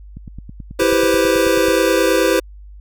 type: click train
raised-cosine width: 5 ms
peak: -20 dBFS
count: 15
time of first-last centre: 0.17-1.684 s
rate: 9.25 Hz
type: chord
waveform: square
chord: C major seventh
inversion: first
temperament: equal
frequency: 329.6 / 392 / 493.9 / 523.3 Hz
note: E4 / G4 / B4 / C5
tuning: 0 / 0 / 0 / 0 cents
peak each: -19 dBFS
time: 0.79-2.4 s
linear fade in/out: 10 ms
effects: added 50 Hz sine -35 dBFS peak until 2.8 s